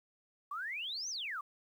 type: exponential two-way sweep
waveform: sine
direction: up then down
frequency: 1107 to 6360 to 1107 Hz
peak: -37 dBFS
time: 0.51-1.41 s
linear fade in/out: 5 ms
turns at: 1.09 s
effects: 11-bit